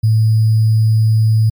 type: tone with sample-and-hold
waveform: sine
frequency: 110 Hz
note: A2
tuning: in tune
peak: -8 dBFS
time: 0.03-1.5 s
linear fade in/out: 10 ms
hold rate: 4900 Hz
effects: MP3 96 kbps